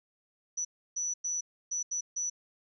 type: tone bursts at uneven times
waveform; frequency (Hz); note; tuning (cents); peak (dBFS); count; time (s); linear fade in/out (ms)
sine; 5930; F#8; +3; -30; 6; 0.57-0.65 / 0.96-1.14 / 1.24-1.41 / 1.71-1.83 / 1.91-2.01 / 2.16-2.3; 10
effects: none